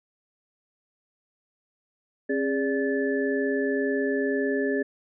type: tone cluster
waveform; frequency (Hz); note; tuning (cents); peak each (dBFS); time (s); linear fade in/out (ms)
sine; 269.4 / 411.3 / 582 / 1739; C#4 / G#4 / D5 / A6; -49 / -17 / -16 / -21; -27 / -26 / -32 / -32; 2.29-4.83; 10
effects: none